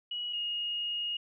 sine tone pair in turn, 2915 / 2865 Hz, F#7 / F7, -26 / +44 cents, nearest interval unison, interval 30 cents, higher first, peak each -33 / -31 dBFS, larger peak second, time 0.11-0.33 / 0.33-1.17 s, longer second, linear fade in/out 5 ms, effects none

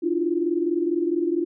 sine tone cluster, 296 / 340.5 / 360.3 Hz, D4 / F4 / F#4, +14 / -44 / -46 cents, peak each -27 / -22 / -28 dBFS, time 0.02-1.45 s, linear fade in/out 20 ms, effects none

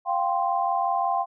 sine chord, F suspended second, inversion none, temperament equal, 698.5 / 784 / 1046.5 Hz, F5 / G5 / C6, 0 / 0 / 0 cents, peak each -26 / -25 / -27 dBFS, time 0.05-1.26 s, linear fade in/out 50 ms, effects none

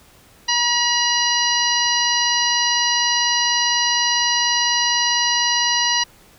harmonic tone with a mistuned harmonic, 960 Hz, B5, 49 cents flat, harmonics 1 / 2 / 3 / 4 / 5 / 6, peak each -23 / -23 / -23 / -23 / -23 / -23 dBFS, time 0.48-6.04 s, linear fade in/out 10 ms, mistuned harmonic 4, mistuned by +87 cents, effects pink hiss -50 dBFS RMS until 6.38 s

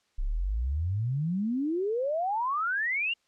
sine exponential sweep, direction up, 30.94 to 2876 Hz, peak -26 dBFS, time 0.18-3.14 s, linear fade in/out 10 ms, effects white hiss -71 dBFS RMS until 3.27 s + low-pass 6000 Hz 12 dB/octave

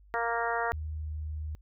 harmonic tone, 232.8 Hz, A#3, 2 cents flat, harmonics 2 / 3 / 4 / 5 / 6 / 7 / 8, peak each -35 / -33 / -34 / -37 / -35 / -39 / -37 dBFS, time 0.14-0.72 s, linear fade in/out 0 ms
sine tone with pitch glide, 77.3 to 76.81 Hz, D#2 to D#2, -11 to -22 cents, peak -33 dBFS, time 0.73-1.55 s, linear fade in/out 0 ms, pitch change -11 cents, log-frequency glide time 0.94-1.13 s
effects added 50 Hz sine -54 dBFS peak until 1.61 s

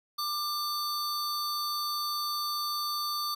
square tone pair together, 1191 / 4500 Hz, D6 / C#8, +24 / +25 cents, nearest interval octave + major seventh, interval 2301 cents, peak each -33 / -34 dBFS, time 0.18-3.35 s, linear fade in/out 10 ms, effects none

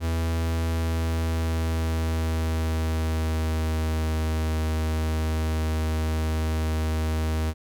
45% pulse tone with pitch glide, 82 to 79.07 Hz, E2 to D#2, -9 to +28 cents, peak -23 dBFS, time 0-7.54 s, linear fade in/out 50 ms, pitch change -63 cents, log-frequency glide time 0.6-4.13 s, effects none

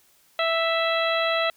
harmonic tone, 659.3 Hz, E5, in tune, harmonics 1 / 2 / 3 / 4 / 5 / 6, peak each -24 / -27 / -29 / -30 / -31 / -32 dBFS, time 0.39-1.5 s, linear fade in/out 2 ms, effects white hiss -60 dBFS RMS until 1.56 s

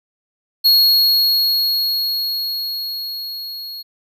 square tone with level ramp, 4313 Hz, C#8, 48 cents flat, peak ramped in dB -9 to -29 dBFS, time 0.64-3.83 s, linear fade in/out 20 ms, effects none

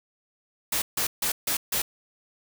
white noise bursts, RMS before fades -26 dBFS, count 5, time 0.72-1.82 s, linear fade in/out 5 ms, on 100 ms, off 150 ms, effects none

